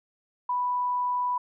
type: tone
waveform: sine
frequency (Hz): 987.8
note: B5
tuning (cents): 0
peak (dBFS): -24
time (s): 0.49-1.38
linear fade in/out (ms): 5
effects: none